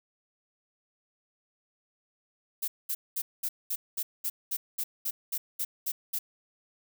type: noise bursts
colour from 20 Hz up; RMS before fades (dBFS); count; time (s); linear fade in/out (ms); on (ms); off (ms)
violet; -31; 14; 2.62-6.19; 10; 60; 210
effects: none